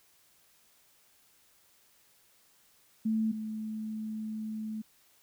sine tone pair in turn, 220.2 / 217.3 Hz, A3 / A3, +2 / -21 cents, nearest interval unison, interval 23 cents, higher first, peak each -26 / -34 dBFS, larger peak first, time 3.05-3.32 / 3.32-4.82 s, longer second, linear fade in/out 10 ms, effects white hiss -65 dBFS RMS until 5.22 s

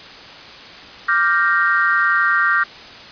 sine chord, G minor seventh, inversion second, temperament equal, 1174.7 / 1396.9 / 1568 / 1864.7 Hz, D6 / F6 / G6 / Bb6, 0 / 0 / 0 / 0 cents, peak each -20 / -18 / -18 / -20 dBFS, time 1.08-2.64 s, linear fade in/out 10 ms, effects white hiss -37 dBFS RMS until 3.11 s + resampled to 11025 Hz

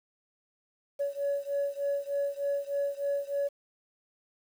sine beating tone pair, 563 / 566.3 Hz, C#5 / C#5, +27 / +37 cents, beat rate 3.3 Hz, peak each -30 / -31 dBFS, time 0.99-3.49 s, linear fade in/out 20 ms, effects tanh soft clip ceiling -23 dBFS + 9-bit

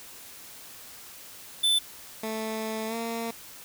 square tone, 3520 Hz, A7, in tune, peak -21 dBFS, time 1.63-1.79 s, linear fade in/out 10 ms
15% pulse tone with pitch glide, 220 to 229.6 Hz, A3 to A#3, 0 to -26 cents, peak -24 dBFS, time 2.23-3.31 s, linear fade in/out 5 ms, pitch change +74 cents, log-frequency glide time 2.87-2.95 s
effects white hiss -46 dBFS RMS until 3.64 s

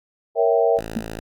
sine chord, A# diminished seventh, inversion none, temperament equal, 466.2 / 554.4 / 659.3 / 784 Hz, A#4 / C#5 / E5 / G5, 0 / 0 / 0 / 0 cents, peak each -18 / -22 / -19 / -24 dBFS, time 0.35-0.81 s, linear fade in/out 50 ms
5% pulse tone, 55 Hz, A1, in tune, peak -19 dBFS, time 0.77-1.2 s, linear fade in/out 5 ms
sine tone with exponential decay, 224.4 Hz, A3, 34 cents sharp, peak -18 dBFS, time 0.96-1.08 s, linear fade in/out 5 ms, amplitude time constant 25 ms
effects Opus 32 kbps

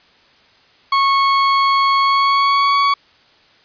40% pulse tone with pitch glide, 1100 to 1122.5 Hz, C#6 to C#6, -14 to +21 cents, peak -11 dBFS, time 0.92-2.94 s, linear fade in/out 5 ms, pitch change +35 cents, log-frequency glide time 2-2.77 s, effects white hiss -51 dBFS RMS until 3.64 s + resampled to 11025 Hz

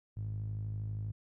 sawtooth tone with band-pass filter, 52.5 Hz, G#1, 19 cents sharp, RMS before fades -38 dBFS, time 0.16-1.12 s, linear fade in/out 10 ms, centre 110 Hz, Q 5.5, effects none

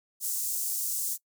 pink high-pass noise, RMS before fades -31 dBFS, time 0.2-1.18 s, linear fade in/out 50 ms, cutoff 6900 Hz, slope 24 dB/octave, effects noise-tail reverb RT60 0.1 s tail -22 dB re dry

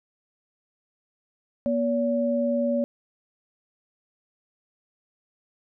sine tone pair together, 240 / 570 Hz, B3 / C#5, -49 / +48 cents, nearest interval octave + minor third, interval 1497 cents, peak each -24 / -24 dBFS, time 1.66-2.84 s, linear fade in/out 0 ms, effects none

